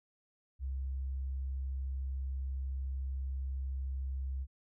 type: tone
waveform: sine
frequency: 66.5 Hz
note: C2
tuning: 29 cents sharp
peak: -34 dBFS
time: 0.59-4.47 s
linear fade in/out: 50 ms
effects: none